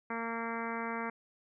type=harmonic tone; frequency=229.8 Hz; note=A#3; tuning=25 cents flat; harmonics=1 / 2 / 3 / 4 / 5 / 6 / 7 / 8 / 9 / 10; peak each=-40 / -42 / -45 / -41 / -43 / -44 / -45 / -49 / -45 / -50 dBFS; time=0.1-1.1 s; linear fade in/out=5 ms; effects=none